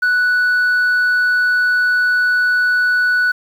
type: tone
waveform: sine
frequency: 1480 Hz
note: F#6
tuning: in tune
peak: -9 dBFS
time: 0.02-3.32 s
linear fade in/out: 10 ms
effects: tanh soft clip ceiling -11 dBFS + 7-bit